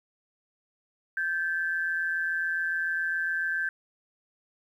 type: tone pair together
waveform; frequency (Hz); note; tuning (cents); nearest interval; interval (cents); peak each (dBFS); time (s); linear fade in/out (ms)
sine; 1561.9 / 1729; G6 / A6; -7 / -31; major second; 176; -27 / -33; 1.17-3.69; 2
effects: 10-bit